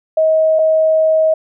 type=tone pair in turn; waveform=sine; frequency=634 / 634 Hz; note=D#5 / D#5; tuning=+32 / +32 cents; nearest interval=unison; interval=0 cents; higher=neither; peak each=-9 dBFS; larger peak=neither; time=0.17-0.59 / 0.59-1.34 s; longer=second; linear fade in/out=5 ms; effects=none